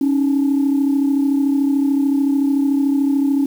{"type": "tone pair together", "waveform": "sine", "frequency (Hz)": [276.4, 310], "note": ["C#4", "D#4"], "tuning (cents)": [-5, -6], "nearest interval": "major second", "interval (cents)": 199, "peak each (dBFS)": [-13, -20], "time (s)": [0.01, 3.46], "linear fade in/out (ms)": 5, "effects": ["tanh soft clip ceiling -9 dBFS", "7-bit"]}